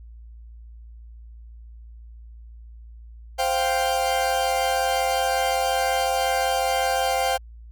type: chord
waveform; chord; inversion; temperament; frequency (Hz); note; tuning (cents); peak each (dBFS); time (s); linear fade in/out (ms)
40% pulse; C suspended fourth; none; equal; 523.3 / 698.5 / 784; C5 / F5 / G5; 0 / 0 / 0; -25 / -25 / -23; 3.38-7.38; 20
effects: added 57 Hz sine -40 dBFS peak until 7.71 s